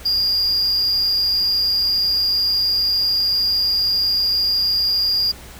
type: tone with amplitude modulation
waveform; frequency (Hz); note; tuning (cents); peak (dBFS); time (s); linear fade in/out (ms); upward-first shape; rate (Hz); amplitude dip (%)
triangle; 4811; D8; +41; -12; 0.05-5.32; 10; sine; 190; 55
effects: added 64 Hz sine -39 dBFS peak until 5.59 s + pink hiss -40 dBFS RMS until 5.59 s